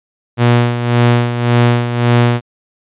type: tone with tremolo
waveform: sawtooth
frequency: 120 Hz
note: B2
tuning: 49 cents flat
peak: -3 dBFS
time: 0.37-2.41 s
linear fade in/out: 50 ms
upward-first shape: sine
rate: 1.8 Hz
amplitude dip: 65%
effects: resampled to 8000 Hz